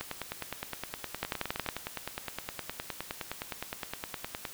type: two click trains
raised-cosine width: 0.3 ms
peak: -18 / -14 dBFS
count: 44 / 6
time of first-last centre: 0.01-4.452 / 1.23-1.689 s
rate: 9.68 / 10.9 Hz
effects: white hiss -47 dBFS RMS until 4.53 s